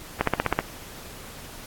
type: click train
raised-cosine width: 0.5 ms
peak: -5 dBFS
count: 7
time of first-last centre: 0.21-0.59 s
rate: 15.8 Hz
effects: pink hiss -42 dBFS RMS until 1.66 s + AAC 64 kbps